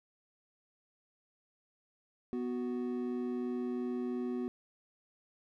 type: tone pair together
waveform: triangle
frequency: 247.2 / 370 Hz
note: B3 / F#4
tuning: +2 / 0 cents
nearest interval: perfect fifth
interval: 698 cents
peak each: -33 / -36 dBFS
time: 2.33-4.48 s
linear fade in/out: 0 ms
effects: none